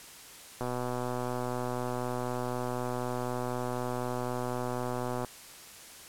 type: click train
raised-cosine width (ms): 1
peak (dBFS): -20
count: 576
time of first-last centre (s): 0.61-5.247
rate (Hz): 124
effects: white hiss -49 dBFS RMS until 6.08 s + low-pass 12000 Hz 12 dB/octave